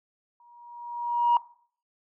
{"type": "tone with exponential growth", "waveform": "sine", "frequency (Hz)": 953, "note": "A#5", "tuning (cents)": 38, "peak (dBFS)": -14, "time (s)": [0.4, 1.37], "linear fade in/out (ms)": 2, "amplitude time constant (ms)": 210, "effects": ["noise-tail reverb RT60 0.5 s tail -19 dB re dry", "tanh soft clip ceiling -14 dBFS"]}